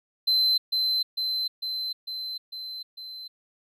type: tone with echo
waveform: triangle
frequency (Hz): 4071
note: C8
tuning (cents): -48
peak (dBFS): -18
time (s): 0.27-0.58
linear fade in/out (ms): 10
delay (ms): 450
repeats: 6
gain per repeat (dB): -3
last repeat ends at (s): 3.28
effects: none